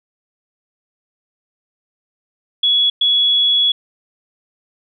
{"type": "tone bursts at uneven times", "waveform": "sine", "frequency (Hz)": 3375, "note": "G#7", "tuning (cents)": 27, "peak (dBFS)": -11, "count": 2, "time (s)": [[2.63, 2.9], [3.01, 3.72]], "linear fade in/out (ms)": 5, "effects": []}